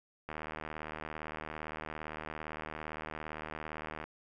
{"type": "click train", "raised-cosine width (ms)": 0.5, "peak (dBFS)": -25, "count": 292, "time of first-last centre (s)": [0.29, 4.04], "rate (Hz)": 77.6, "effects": []}